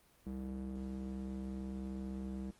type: tone with band-pass filter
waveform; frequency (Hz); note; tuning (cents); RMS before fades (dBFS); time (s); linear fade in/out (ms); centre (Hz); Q
square; 65.41; C2; 0; -42; 0.26-2.51; 5; 230; 1.9
effects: pink hiss -67 dBFS RMS until 2.59 s + Opus 24 kbps